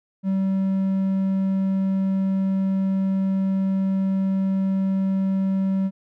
triangle tone, 192.2 Hz, G3, 34 cents flat, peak -17 dBFS, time 0.23-5.91 s, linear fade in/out 50 ms, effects none

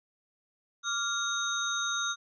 sine tone cluster, 1165 / 1398 / 3737 / 6280 Hz, D6 / F6 / A#7 / G8, -14 / +1 / +4 / +2 cents, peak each -39 / -32 / -33 / -36 dBFS, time 0.83-2.16 s, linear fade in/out 50 ms, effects none

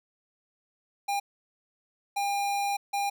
square tone bursts at uneven times, 804 Hz, G5, 44 cents sharp, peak -27 dBFS, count 3, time 1.08-1.2 / 2.16-2.77 / 2.93-3.1 s, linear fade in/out 10 ms, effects none

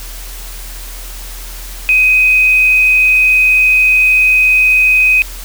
sine tone with frequency modulation, 2513 Hz, D#7, 17 cents sharp, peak -6 dBFS, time 1.89-5.22 s, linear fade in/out 0 ms, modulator 107 Hz, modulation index 0.26, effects added 41 Hz sine -26 dBFS peak until 5.44 s + white hiss -31 dBFS RMS until 5.44 s

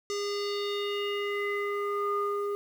square tone with low-pass filter sweep, 407.3 Hz, G#4, 34 cents flat, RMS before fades -31 dBFS, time 0.1-2.55 s, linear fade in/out 0 ms, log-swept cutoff 6100 to 910 Hz, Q 3.9, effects 9-bit

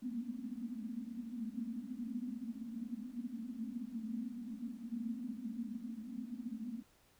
white band-pass noise, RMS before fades -43 dBFS, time 0.02-6.83 s, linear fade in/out 10 ms, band 220 to 250 Hz, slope 96 dB/octave, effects pink hiss -69 dBFS RMS until 7.19 s

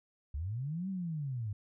sine linear two-way sweep, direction up then down, 64.3 to 196 to 98.4 Hz, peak -34 dBFS, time 0.34-1.53 s, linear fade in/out 5 ms, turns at 0.89 s, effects none

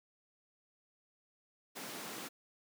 pink high-pass noise, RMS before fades -45 dBFS, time 1.75-2.29 s, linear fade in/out 20 ms, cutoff 190 Hz, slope 24 dB/octave, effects none

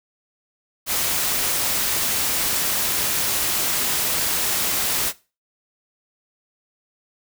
white noise, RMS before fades -22 dBFS, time 0.86-5.13 s, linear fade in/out 50 ms, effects noise-tail reverb RT60 0.3 s tail -19 dB re dry

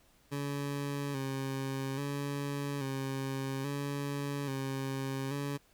20% pulse tone with vibrato, 138.3 Hz, C#3, 4 cents flat, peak -29 dBFS, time 0.31-5.58 s, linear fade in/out 20 ms, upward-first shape square, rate 0.6 Hz, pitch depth 44 cents each way, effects pink hiss -66 dBFS RMS until 5.73 s

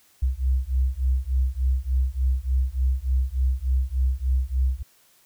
sine beating tone pair, 63 / 66.4 Hz, B1 / C2, +35 / +26 cents, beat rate 3.4 Hz, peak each -23 dBFS, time 0.22-4.83 s, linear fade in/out 10 ms, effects white hiss -59 dBFS RMS until 5.25 s

